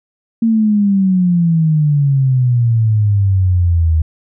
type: exponential sweep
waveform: sine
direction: down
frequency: 230 to 78.2 Hz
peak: -9 dBFS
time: 0.42-4.02 s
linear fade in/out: 5 ms
effects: none

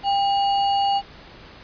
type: tone with sample-and-hold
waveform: sine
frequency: 796 Hz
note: G5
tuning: 26 cents sharp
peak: -17 dBFS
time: 0.03-1.02 s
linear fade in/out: 50 ms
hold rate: 3675 Hz
effects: pink hiss -44 dBFS RMS until 1.63 s + resampled to 11025 Hz

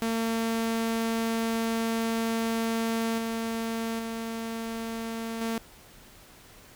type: tone with level steps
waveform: sawtooth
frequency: 227 Hz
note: A#3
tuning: 46 cents flat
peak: -22 / -25 / -28 / -24 dBFS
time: 0.02-5.58 s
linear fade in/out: 0 ms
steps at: 3.18 / 3.99 / 5.41 s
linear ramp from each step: 2 ms
effects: pink hiss -52 dBFS RMS until 6.75 s

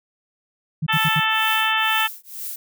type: tone bursts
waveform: sine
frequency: 155.5 Hz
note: D#3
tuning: 1 cent flat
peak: -19 dBFS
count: 4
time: 0.82-1.202 s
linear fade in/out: 10 ms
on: 46 ms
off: 66 ms
type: harmonic tone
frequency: 440 Hz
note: A4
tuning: in tune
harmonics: 2 / 3 / 4 / 5 / 6 / 7 / 8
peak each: -25 / -24 / -23 / -32 / -24 / -25 / -30 dBFS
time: 0.88-2.08 s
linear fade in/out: 20 ms
type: noise with tremolo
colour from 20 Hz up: violet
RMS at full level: -29 dBFS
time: 0.92-2.56 s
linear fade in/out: 5 ms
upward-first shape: triangle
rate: 2.1 Hz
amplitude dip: 100%
effects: none

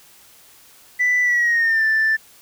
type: tone with pitch glide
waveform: sine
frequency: 1983 to 1766.7 Hz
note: B6 to A6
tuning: +7 to +7 cents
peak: -13 dBFS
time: 0.99-2.17 s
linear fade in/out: 20 ms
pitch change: -200 cents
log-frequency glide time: 1.22-1.85 s
effects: tanh soft clip ceiling -12 dBFS + white hiss -49 dBFS RMS until 2.41 s

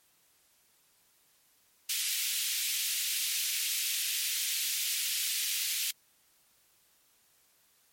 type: high-pass noise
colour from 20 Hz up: pink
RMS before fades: -32 dBFS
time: 1.89-5.91 s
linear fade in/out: 5 ms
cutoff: 2500 Hz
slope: 24 dB/octave
effects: white hiss -67 dBFS RMS until 7.92 s + MP3 64 kbps

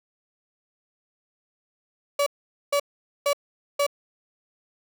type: tone bursts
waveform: 35% pulse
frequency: 571 Hz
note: D5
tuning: 49 cents flat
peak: -18 dBFS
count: 4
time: 2.19-3.866 s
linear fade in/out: 5 ms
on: 74 ms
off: 460 ms
effects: none

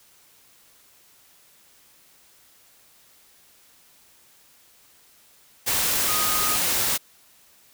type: tone in noise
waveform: sine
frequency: 1244.5 Hz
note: D#6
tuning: in tune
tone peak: -28 dBFS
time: 6.07-6.57 s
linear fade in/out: 20 ms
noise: white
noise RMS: -23 dBFS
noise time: 5.66-6.98 s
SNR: -8 dB
effects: white hiss -56 dBFS RMS until 7.73 s

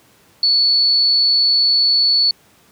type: tone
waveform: sine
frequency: 4435 Hz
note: C#8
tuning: in tune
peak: -11 dBFS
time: 0.43-2.31 s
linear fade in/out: 2 ms
effects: pink hiss -52 dBFS RMS until 2.71 s + high-pass 100 Hz 12 dB/octave

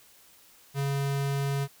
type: tone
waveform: square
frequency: 139.3 Hz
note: C#3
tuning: 9 cents sharp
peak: -27 dBFS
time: 0.74-1.68 s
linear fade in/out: 50 ms
effects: white hiss -57 dBFS RMS until 1.8 s

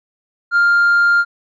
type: tone with tanh clipping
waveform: triangle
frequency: 1400 Hz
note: F6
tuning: 4 cents sharp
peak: -10 dBFS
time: 0.51-1.25 s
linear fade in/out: 50 ms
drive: 6 dB
effects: none

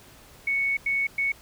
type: tone bursts at uneven times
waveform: sine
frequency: 2217 Hz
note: C#7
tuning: in tune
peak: -22 dBFS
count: 3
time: 0.47-0.77 / 0.86-1.07 / 1.18-1.32 s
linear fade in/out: 5 ms
effects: pink hiss -51 dBFS RMS until 1.41 s

